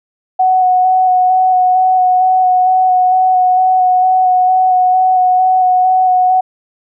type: tone with vibrato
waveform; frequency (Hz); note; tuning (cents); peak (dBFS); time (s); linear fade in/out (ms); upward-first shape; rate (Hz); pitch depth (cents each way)
sine; 740; F#5; 0; -7; 0.39-6.41; 10; square; 2.2; 12
effects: none